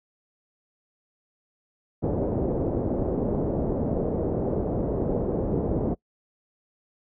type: low-pass noise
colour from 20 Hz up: white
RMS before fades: -26 dBFS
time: 2.02-5.95 s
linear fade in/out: 20 ms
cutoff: 520 Hz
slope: 24 dB/octave
effects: noise-tail reverb RT60 0.1 s tail -24 dB re dry